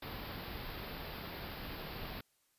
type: band-stop noise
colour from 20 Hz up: pink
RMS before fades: -44 dBFS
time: 0.02-2.21 s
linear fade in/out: 5 ms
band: 5000 to 12000 Hz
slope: 96 dB/octave
effects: white hiss -75 dBFS RMS until 2.58 s + resampled to 32000 Hz